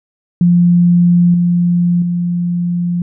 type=tone with level steps; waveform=sine; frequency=174.61 Hz; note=F3; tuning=in tune; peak=-6 / -9 / -13 dBFS; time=0.41-3.02 s; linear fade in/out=2 ms; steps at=1.34 / 2.02 s; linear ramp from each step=2 ms; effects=none